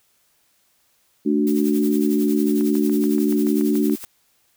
sine chord, D major, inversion second, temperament equal, 220 / 293.7 / 370 Hz, A3 / D4 / F#4, 0 / 0 / 0 cents, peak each -20 / -19 / -23 dBFS, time 1.25-3.96 s, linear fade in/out 20 ms
blue noise with tremolo, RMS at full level -34 dBFS, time 1.47-4.05 s, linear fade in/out 0 ms, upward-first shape sine, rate 11 Hz, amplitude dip 65%
click train, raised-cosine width 0.5 ms, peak -24 dBFS, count 11, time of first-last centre 2.61-4.041 s, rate 6.99 Hz
effects white hiss -63 dBFS RMS until 4.56 s

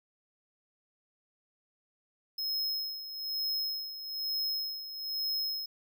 square tone with tremolo, 5150 Hz, E8, 41 cents flat, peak -30 dBFS, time 2.38-5.66 s, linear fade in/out 5 ms, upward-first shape sine, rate 1.1 Hz, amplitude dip 70%, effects none

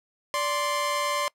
sawtooth tone pair together, 583 / 1047.5 Hz, D5 / C6, -13 / +2 cents, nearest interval minor seventh, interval 1015 cents, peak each -25 / -23 dBFS, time 0.34-1.28 s, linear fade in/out 0 ms, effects noise-tail reverb RT60 0.1 s tail -23 dB re dry + low-pass 12000 Hz 12 dB/octave

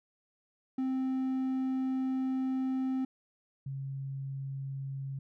triangle / sine tone pair in turn, 261.6 / 136.2 Hz, C4 / C#3, 0 / -30 cents, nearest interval major seventh, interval 1130 cents, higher first, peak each -27 / -35 dBFS, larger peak first, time 0.78-3.05 / 3.66-5.19 s, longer first, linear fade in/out 5 ms, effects none

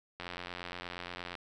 click train, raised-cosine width 0.3 ms, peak -24 dBFS, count 103, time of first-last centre 0.2-1.353 s, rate 88.5 Hz, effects none

